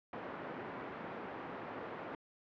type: band-pass noise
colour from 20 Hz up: pink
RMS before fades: -45 dBFS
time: 0.13-2.15 s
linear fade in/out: 2 ms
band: 250 to 1600 Hz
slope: 12 dB/octave
effects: low-pass 3000 Hz 12 dB/octave